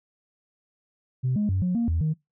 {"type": "tone with pitch steps", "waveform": "sine", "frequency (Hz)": [128.3, 208.8, 94.3, 180.3, 234, 82, 155.9], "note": ["C3", "G#3", "F#2", "F#3", "A#3", "E2", "D#3"], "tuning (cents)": [-34, 10, 33, -45, 7, -9, 4], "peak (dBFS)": -20, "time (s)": [1.23, 2.14], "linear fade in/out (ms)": 20, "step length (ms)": 130, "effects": ["noise-tail reverb RT60 0.2 s tail -25 dB re dry", "tanh soft clip ceiling -18 dBFS"]}